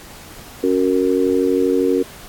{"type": "chord", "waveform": "sine", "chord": "F# major", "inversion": "second", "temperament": "just", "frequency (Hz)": [277.5, 370, 462.5], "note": ["C#4", "F#4", "A#4"], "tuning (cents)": [2, 0, -14], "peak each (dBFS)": -18, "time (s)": [0.63, 2.03], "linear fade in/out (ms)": 10, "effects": ["pink hiss -39 dBFS RMS until 2.28 s", "AAC 64 kbps"]}